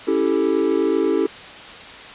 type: chord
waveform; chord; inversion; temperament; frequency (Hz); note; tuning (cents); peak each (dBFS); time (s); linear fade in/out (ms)
triangle; A dominant seventh; first; equal; 277.2 / 329.6 / 392 / 440; C#4 / E4 / G4 / A4; 0 / 0 / 0 / 0; -22 / -19 / -19 / -20; 0.07-1.27; 10
effects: white hiss -37 dBFS RMS until 2.14 s + resampled to 8000 Hz